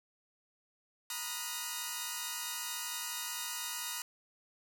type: chord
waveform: 5% pulse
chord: B major seventh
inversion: third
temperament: equal with one note detuned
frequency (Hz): 932.3 / 987.8 / 1244.5 / 1444.5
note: A#5 / B5 / D#6 / F#6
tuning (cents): 0 / 0 / 0 / -42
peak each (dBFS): -31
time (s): 1.1-4.02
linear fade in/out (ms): 2
effects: none